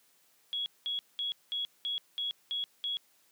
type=tone bursts; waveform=sine; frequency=3339 Hz; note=G#7; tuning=9 cents sharp; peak=-31 dBFS; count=8; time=0.53-2.97 s; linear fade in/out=0 ms; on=130 ms; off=200 ms; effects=white hiss -67 dBFS RMS until 3.31 s + high-pass 150 Hz 12 dB/octave